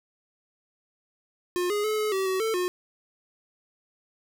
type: tone with pitch steps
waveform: square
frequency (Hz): 356.9 / 414.2 / 430 / 427.1 / 383.5 / 376.9 / 444.7 / 360.4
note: F4 / G#4 / A4 / G#4 / G4 / F#4 / A4 / F#4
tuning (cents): +38 / -5 / -40 / +48 / -38 / +32 / +18 / -45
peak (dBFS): -25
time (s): 1.56-2.68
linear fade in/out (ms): 0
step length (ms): 140
effects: none